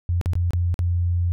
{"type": "tone with dropouts", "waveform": "sine", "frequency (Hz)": 87.31, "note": "F2", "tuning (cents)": 0, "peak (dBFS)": -18, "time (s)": [0.09, 1.32], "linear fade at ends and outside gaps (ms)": 0, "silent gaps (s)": [[0.213, 0.259], [0.334, 0.354], [0.507, 0.534], [0.742, 0.791]], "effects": []}